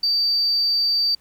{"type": "tone", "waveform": "sine", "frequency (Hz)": 4636, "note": "D8", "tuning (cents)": -23, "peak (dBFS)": -16, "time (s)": [0.03, 1.15], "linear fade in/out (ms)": 5, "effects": ["tanh soft clip ceiling -12 dBFS", "pink hiss -59 dBFS RMS until 1.2 s"]}